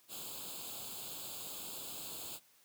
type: noise with comb filter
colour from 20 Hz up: white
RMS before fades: -45 dBFS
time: 0.08-2.4 s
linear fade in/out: 50 ms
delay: 0.26 ms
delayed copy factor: +0.9
effects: white hiss -67 dBFS RMS until 2.64 s + high-pass 100 Hz 12 dB/octave